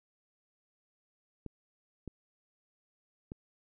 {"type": "clicks", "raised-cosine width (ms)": 3, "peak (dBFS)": -28, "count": 3, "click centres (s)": [1.463, 2.077, 3.319], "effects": []}